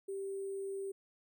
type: tone with sample-and-hold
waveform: sine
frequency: 391.2 Hz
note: G4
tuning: 4 cents flat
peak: -37 dBFS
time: 0.08-0.92 s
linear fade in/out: 10 ms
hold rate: 8820 Hz
effects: none